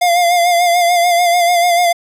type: tone with vibrato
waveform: square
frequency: 698.5 Hz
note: F5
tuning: in tune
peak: -10 dBFS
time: 0.01-1.93 s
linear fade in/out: 10 ms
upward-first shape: sine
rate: 6.8 Hz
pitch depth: 41 cents each way
effects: resampled to 32000 Hz